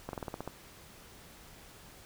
slowing click train, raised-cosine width 1 ms, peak -23 dBFS, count 8, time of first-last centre 0.09-0.476 s, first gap 42 ms, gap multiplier 1.09, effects pink hiss -54 dBFS RMS until 2.05 s

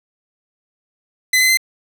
sawtooth tone with pitch steps, 2022 / 2044 / 2067 Hz, B6 / C7 / C7, +40 / -41 / -22 cents, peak -8 dBFS, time 1.33-1.573 s, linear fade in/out 5 ms, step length 81 ms, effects none

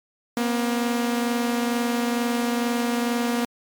sawtooth tone pair together, 237.4 / 259.6 Hz, A#3 / C4, +32 / -13 cents, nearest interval major second, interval 155 cents, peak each -18 / -26 dBFS, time 0.37-3.45 s, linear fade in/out 2 ms, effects MP3 96 kbps

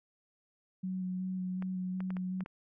sine tone with vibrato, 185 Hz, F#3, in tune, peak -33 dBFS, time 0.83-2.44 s, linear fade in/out 10 ms, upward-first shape square, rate 2.7 Hz, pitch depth 12 cents each way
clicks, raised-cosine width 0.5 ms, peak -30 dBFS, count 6, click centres 1.624 / 2.005 / 2.105 / 2.168 / 2.407 / 2.461 s
effects none

